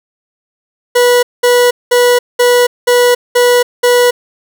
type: tone bursts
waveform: 40% pulse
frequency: 488.6 Hz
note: B4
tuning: 19 cents flat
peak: -5 dBFS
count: 7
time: 0.95-4.11 s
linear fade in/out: 10 ms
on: 280 ms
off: 200 ms
effects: none